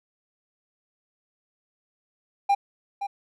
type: tone with echo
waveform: triangle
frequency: 800 Hz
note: G5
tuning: 35 cents sharp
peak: -15 dBFS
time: 2.49-2.55 s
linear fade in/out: 10 ms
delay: 520 ms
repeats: 1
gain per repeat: -10 dB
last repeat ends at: 3.07 s
effects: none